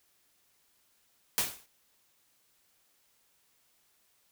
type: noise with exponential decay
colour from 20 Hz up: white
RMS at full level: -25 dBFS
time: 1.38-1.66 s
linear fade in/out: 0 ms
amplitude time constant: 60 ms
effects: white hiss -70 dBFS RMS until 4.31 s